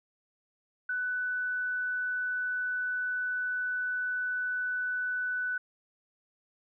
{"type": "tone", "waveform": "sine", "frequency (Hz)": 1493, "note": "F#6", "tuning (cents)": 15, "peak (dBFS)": -29, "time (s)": [0.89, 5.58], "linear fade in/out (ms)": 5, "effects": []}